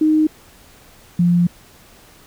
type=tone pair in turn; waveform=sine; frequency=310.1 / 174.37 Hz; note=D#4 / F3; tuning=-6 / -2 cents; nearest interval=minor seventh; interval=996 cents; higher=first; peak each=-11 dBFS; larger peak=neither; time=0.01-0.27 / 1.19-1.47 s; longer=second; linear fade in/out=5 ms; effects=pink hiss -47 dBFS RMS until 2.26 s